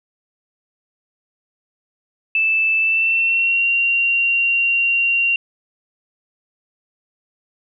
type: tone with pitch glide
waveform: sine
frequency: 2637 to 2760 Hz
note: E7 to F7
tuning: 0 to -21 cents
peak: -14 dBFS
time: 2.35-5.36 s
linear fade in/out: 2 ms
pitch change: +79 cents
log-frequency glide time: 2.79-3.67 s
effects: none